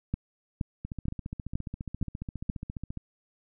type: two click trains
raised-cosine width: 5 ms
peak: -23 / -16 dBFS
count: 32 / 6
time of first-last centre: 0.85-2.973 / 0.14-2.498 s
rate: 14.6 / 2.12 Hz
effects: none